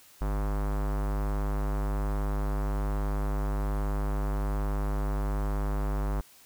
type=tone with low-pass filter; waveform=square; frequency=50.6 Hz; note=G#1; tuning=44 cents flat; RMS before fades=-29 dBFS; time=0.21-6.21 s; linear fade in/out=5 ms; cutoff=1200 Hz; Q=1.6; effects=white hiss -56 dBFS RMS until 6.45 s

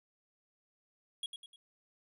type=tone with echo; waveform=square; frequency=3303 Hz; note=G#7; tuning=10 cents flat; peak=-36 dBFS; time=1.23-1.26 s; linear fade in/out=2 ms; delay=100 ms; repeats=3; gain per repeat=-7 dB; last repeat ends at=1.56 s; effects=resampled to 24000 Hz

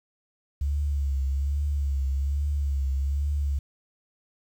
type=tone with vibrato; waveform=sine; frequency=70 Hz; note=C#2; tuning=18 cents sharp; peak=-23 dBFS; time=0.61-3.59 s; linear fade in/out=5 ms; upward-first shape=triangle; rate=1.2 Hz; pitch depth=77 cents each way; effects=9-bit

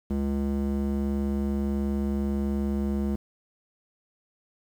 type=tone with band-pass filter; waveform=square; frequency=69.3 Hz; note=C#2; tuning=in tune; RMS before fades=-27 dBFS; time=0.1-3.16 s; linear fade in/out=5 ms; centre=230 Hz; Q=1.5; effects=9-bit

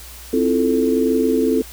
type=chord; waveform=sine; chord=F major seventh; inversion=second; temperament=equal with one note detuned; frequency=261.6 / 327.5 / 349.2 / 440 Hz; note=C4 / E4 / F4 / A4; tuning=0 / -11 / 0 / 0 cents; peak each=-18 / -22 / -24 / -18 dBFS; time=0.33-1.62 s; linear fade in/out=5 ms; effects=added 60 Hz sine -39 dBFS peak until 1.72 s + white hiss -39 dBFS RMS until 1.72 s

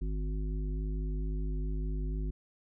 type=harmonic tone with a mistuned harmonic; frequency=51.91 Hz; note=G#1; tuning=in tune; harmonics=1 / 3 / 5 / 7; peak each=-31 / -41 / -45 / -48 dBFS; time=0.01-2.31 s; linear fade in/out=10 ms; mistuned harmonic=1; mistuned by=-76 cents; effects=none

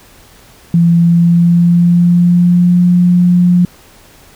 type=tone with pitch glide; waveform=sine; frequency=169.6 to 177.31 Hz; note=E3 to F3; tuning=+50 to +27 cents; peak=-5 dBFS; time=0.74-3.65 s; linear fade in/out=2 ms; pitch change=+77 cents; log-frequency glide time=0.98-2.82 s; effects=pink hiss -42 dBFS RMS until 4.35 s

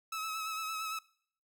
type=tone with vibrato; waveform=sawtooth; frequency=1293 Hz; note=E6; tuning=34 cents flat; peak=-32 dBFS; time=0.12-0.99 s; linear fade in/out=5 ms; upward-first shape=sine; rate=8.8 Hz; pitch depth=30 cents each way; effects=noise-tail reverb RT60 0.6 s tail -22 dB re dry

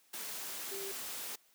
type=tone in noise; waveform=sine; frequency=392 Hz; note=G4; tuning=in tune; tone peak=-42 dBFS; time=0.71-0.92 s; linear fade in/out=10 ms; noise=white; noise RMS=-42 dBFS; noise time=0.13-1.36 s; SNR=-3 dB; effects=white hiss -68 dBFS RMS until 1.54 s + high-pass 200 Hz 12 dB/octave

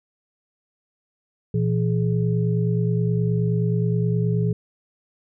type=tone cluster; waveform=sine; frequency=118.9 / 168.4 / 420.9 Hz; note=A#2 / E3 / G#4; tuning=+35 / +37 / +23 cents; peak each=-21 / -22 / -28 dBFS; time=1.54-4.53 s; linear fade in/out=5 ms; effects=none

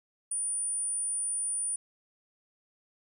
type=tone; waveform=sine; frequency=9397 Hz; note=D9; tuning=in tune; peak=-29 dBFS; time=0.31-1.76 s; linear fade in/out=5 ms; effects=11-bit

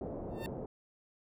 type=low-pass noise; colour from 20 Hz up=white; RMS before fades=-41 dBFS; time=0.01-0.66 s; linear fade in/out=2 ms; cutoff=600 Hz; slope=24 dB/octave
type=tone with exponential growth; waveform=15% pulse; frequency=901 Hz; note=A5; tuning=41 cents sharp; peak=-33 dBFS; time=0.29-0.46 s; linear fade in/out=0 ms; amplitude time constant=35 ms
effects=none

